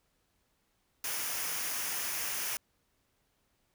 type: noise with comb filter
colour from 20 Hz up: white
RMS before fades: -35 dBFS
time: 1.04-2.57 s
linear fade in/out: 2 ms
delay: 0.25 ms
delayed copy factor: -0.5
effects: pink hiss -75 dBFS RMS until 3.74 s

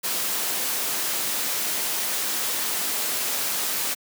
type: noise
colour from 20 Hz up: white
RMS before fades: -26 dBFS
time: 0.03-3.95 s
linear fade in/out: 20 ms
effects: high-pass 200 Hz 12 dB/octave

